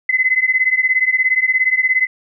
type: beating tone pair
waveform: sine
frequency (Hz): 2029 / 2046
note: B6 / C7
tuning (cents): +46 / -39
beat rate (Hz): 17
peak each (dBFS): -15 / -16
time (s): 0.09-2.07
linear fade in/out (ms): 5
effects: none